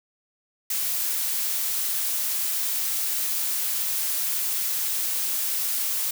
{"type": "noise", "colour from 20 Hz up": "blue", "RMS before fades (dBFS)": -26, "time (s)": [0.7, 6.11], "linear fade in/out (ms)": 5, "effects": []}